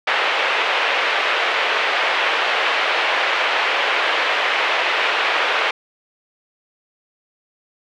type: band-pass noise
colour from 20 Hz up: white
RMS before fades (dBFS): -19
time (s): 0.07-5.71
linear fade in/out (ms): 5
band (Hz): 450 to 2900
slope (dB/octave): 24
effects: none